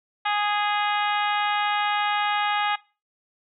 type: harmonic tone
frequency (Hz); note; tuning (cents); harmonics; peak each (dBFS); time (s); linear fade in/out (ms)
414.2; G#4; -5; 2 / 3 / 4 / 5 / 6 / 7 / 8 / 9; -24 / -28 / -30 / -32 / -34 / -35 / -36 / -37; 0.25-2.76; 10
effects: noise-tail reverb RT60 0.3 s tail -20 dB re dry